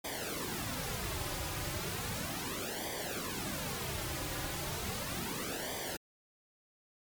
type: noise with flanger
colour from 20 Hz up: pink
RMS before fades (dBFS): -38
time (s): 0.04-5.97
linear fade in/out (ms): 10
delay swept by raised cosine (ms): 0.73 to 4.53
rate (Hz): 0.35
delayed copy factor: -0.85
effects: MP3 96 kbps